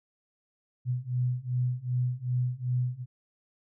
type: beating tone pair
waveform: sine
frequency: 123.47 / 126.07 Hz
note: B2 / B2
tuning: 0 / +36 cents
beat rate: 2.6 Hz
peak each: -30 / -29 dBFS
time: 0.85-3.06 s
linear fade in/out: 50 ms
effects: none